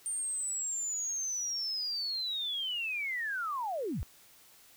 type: linear sweep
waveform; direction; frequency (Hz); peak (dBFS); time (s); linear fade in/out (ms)
sine; down; 8870 to 39.25; -32; 0.06-4.03; 0
effects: white hiss -59 dBFS RMS until 4.76 s